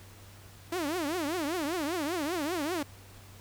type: tone with vibrato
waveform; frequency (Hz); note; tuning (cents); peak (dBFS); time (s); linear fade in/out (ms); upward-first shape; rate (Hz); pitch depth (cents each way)
sawtooth; 322.5; E4; -38; -26; 0.72-2.83; 5; triangle; 5.1; 290
effects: added 97 Hz sine -51 dBFS peak until 3.4 s + pink hiss -54 dBFS RMS until 3.4 s